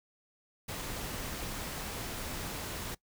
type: noise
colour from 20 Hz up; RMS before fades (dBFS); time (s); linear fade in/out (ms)
pink; -39; 0.68-2.95; 10
effects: noise-tail reverb RT60 0.1 s tail -21 dB re dry